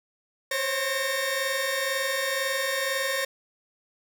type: tone cluster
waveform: sawtooth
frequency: 522 / 544 / 1834 / 2267 Hz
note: C5 / C#5 / A#6 / C#7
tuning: -4 / -33 / -29 / +38 cents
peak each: -30 / -26 / -25 / -34 dBFS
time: 0.51-3.25 s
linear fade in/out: 5 ms
effects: none